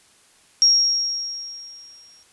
sine tone with exponential decay, 5588 Hz, F8, in tune, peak -10 dBFS, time 0.62-2.23 s, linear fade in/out 0 ms, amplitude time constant 350 ms, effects white hiss -55 dBFS RMS until 2.32 s + resampled to 24000 Hz

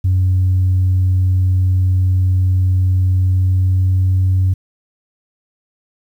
sine tone with pitch glide, 92.5 to 93.36 Hz, F#2 to F#2, 0 to +16 cents, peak -9 dBFS, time 0.04-4.54 s, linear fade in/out 10 ms, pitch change +16 cents, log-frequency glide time 3.08-4.26 s, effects tanh soft clip ceiling -8 dBFS + 8-bit

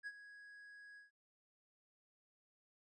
triangle tone with ADSR envelope, 1661.2 Hz, G#6, in tune, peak -40 dBFS, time 0.03-1.11 s, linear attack 38 ms, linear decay 47 ms, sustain -13 dB, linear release 140 ms, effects resampled to 24000 Hz

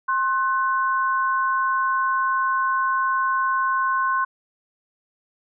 sine tone pair together, 1060.7 / 1500 Hz, C6 / F#6, +23 / +23 cents, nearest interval tritone, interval 600 cents, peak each -20 / -24 dBFS, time 0.08-4.25 s, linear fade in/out 10 ms, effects none

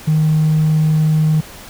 sine tone with hard clipping, 155.56 Hz, D#3, in tune, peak -11 dBFS, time 0.07-1.41 s, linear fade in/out 10 ms, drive 1 dB, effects pink hiss -36 dBFS RMS until 1.69 s

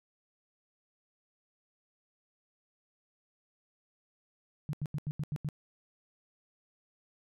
sine tone bursts, 148.5 Hz, D3, 20 cents sharp, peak -31 dBFS, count 7, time 4.69-5.488 s, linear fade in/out 0 ms, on 42 ms, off 84 ms, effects none

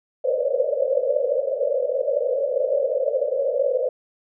pink band-pass noise, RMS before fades -22 dBFS, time 0.24-3.89 s, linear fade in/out 5 ms, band 490 to 590 Hz, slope 96 dB/octave, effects none

